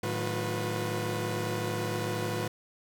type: tone cluster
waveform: sawtooth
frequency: 108.6 / 153.7 / 182.8 / 358.6 / 493.8 Hz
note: A2 / D#3 / F#3 / F4 / B4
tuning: -22 / -21 / -21 / +46 / 0 cents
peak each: -30 / -35 / -37 / -32 / -32 dBFS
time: 0.03-2.48 s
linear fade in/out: 5 ms
effects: none